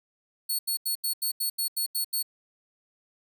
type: tone bursts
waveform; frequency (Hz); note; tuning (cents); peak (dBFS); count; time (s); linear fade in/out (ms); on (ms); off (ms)
5% pulse; 4398; C#8; -14; -19; 10; 0.49-2.228; 10; 100; 82
effects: none